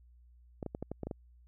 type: clicks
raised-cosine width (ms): 2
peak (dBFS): -24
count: 8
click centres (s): 0.628 / 0.663 / 0.749 / 0.826 / 0.916 / 1.033 / 1.07 / 1.112
effects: added 60 Hz sine -57 dBFS peak until 1.47 s